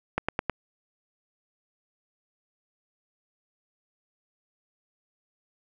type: click train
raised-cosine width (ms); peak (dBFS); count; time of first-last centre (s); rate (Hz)
0.5; -10; 4; 0.18-0.497; 9.47
effects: none